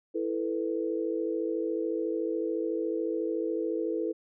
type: chord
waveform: sine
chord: E suspended fourth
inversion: none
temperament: equal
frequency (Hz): 329.6 / 440 / 493.9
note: E4 / A4 / B4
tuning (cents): 0 / 0 / 0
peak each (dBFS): -31 / -32 / -34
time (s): 0.14-4.13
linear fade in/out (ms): 20
effects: none